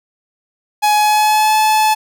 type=tone with pitch glide; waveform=45% pulse; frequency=841 to 863.6 Hz; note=G#5 to A5; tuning=+22 to -33 cents; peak=-10 dBFS; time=0.82-1.95 s; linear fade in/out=20 ms; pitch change=+45 cents; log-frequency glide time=0.95-1.56 s; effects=none